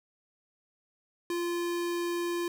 square tone, 346.1 Hz, F4, 16 cents flat, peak -30 dBFS, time 1.3-2.48 s, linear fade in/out 2 ms, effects none

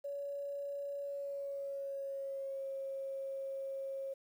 sine tone with pitch glide, 565 to 542.3 Hz, C#5 to C#5, +33 to -38 cents, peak -38 dBFS, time 0.04-4.14 s, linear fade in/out 10 ms, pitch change -71 cents, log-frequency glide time 1.01-2.64 s, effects 11-bit

